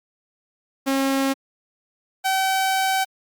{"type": "tone pair in turn", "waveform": "sawtooth", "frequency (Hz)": [270.8, 765.9], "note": ["C#4", "G5"], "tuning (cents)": [-40, -40], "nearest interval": "octave + tritone", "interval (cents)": 1800, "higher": "second", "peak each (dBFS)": -15, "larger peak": "neither", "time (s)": [[0.86, 1.34], [2.24, 3.05]], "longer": "second", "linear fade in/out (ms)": 20, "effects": ["Opus 48 kbps"]}